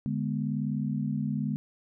sine chord, G# diminished, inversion second, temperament equal, 146.83 / 207.7 / 246.9 Hz, D3 / G#3 / B3, 0 / 0 / 0 cents, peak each -31 / -31 / -33 dBFS, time 0.06-1.56 s, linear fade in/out 0 ms, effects none

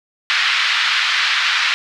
pink band-pass noise, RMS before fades -17 dBFS, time 0.3-1.74 s, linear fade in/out 0 ms, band 1400 to 4200 Hz, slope 24 dB/octave, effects none

